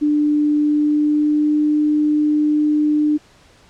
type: tone with pitch glide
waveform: sine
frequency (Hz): 297.3 to 300.4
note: D4 to D4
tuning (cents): +21 to +39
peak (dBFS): -13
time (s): 0.01-3.18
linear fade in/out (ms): 20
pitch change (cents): +18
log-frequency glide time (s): 0.59-1.65
effects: pink hiss -50 dBFS RMS until 3.69 s + low-pass 7000 Hz 12 dB/octave